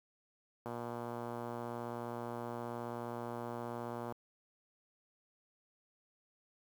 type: click train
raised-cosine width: 1 ms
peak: -28 dBFS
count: 413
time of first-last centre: 0.66-4.122 s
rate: 119 Hz
effects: high-pass 80 Hz 12 dB/octave + 9-bit